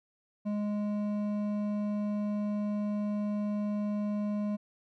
triangle tone with hard clipping, 207.7 Hz, G#3, in tune, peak -31 dBFS, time 0.45-4.57 s, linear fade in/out 20 ms, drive 12 dB, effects none

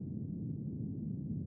pink band-pass noise, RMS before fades -40 dBFS, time 0-1.46 s, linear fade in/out 10 ms, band 110 to 250 Hz, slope 24 dB/octave, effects none

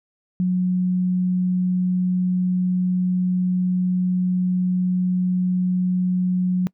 sine tone, 182.1 Hz, F#3, 27 cents flat, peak -17 dBFS, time 0.4-6.67 s, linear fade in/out 0 ms, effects noise-tail reverb RT60 0.1 s tail -24 dB re dry

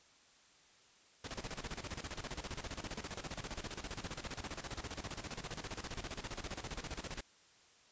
pink noise with tremolo, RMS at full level -42 dBFS, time 1.24-7.21 s, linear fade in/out 5 ms, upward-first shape square, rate 15 Hz, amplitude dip 75%, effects white hiss -65 dBFS RMS until 7.91 s + resampled to 16000 Hz

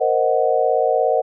sine chord, C half-diminished seventh, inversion third, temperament equal, 466.2 / 523.3 / 622.3 / 740 Hz, Bb4 / C5 / Eb5 / Gb5, 0 / 0 / 0 / 0 cents, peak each -20 dBFS, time 0-1.22 s, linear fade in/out 20 ms, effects none

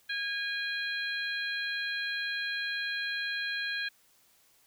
harmonic tone, 818 Hz, G#5, 26 cents flat, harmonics 2 / 3 / 4 / 5, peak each -33 / -39 / -40 / -39 dBFS, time 0.09-3.89 s, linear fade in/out 10 ms, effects white hiss -65 dBFS RMS until 4.66 s

